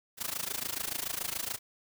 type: noise with amplitude modulation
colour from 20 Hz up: white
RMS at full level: -32 dBFS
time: 0.17-1.59 s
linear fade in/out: 50 ms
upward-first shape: sine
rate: 27 Hz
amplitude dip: 90%
effects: none